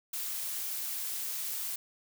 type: noise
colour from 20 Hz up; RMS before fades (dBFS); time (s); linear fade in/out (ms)
blue; -36; 0.13-1.76; 5
effects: none